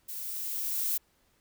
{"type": "noise with level ramp", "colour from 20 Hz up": "violet", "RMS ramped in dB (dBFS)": [-39, -29], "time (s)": [0.08, 0.98], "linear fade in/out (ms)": 10, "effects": ["pink hiss -69 dBFS RMS until 1.4 s"]}